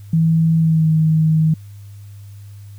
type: tone with pitch glide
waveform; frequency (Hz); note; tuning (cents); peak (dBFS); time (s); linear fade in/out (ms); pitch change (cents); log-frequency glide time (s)
sine; 162.5 to 157.87; E3 to D#3; -24 to +25; -11; 0.13-1.54; 5; -51; 0.58-0.89
effects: added 101 Hz sine -34 dBFS peak until 2.78 s + white hiss -54 dBFS RMS until 2.78 s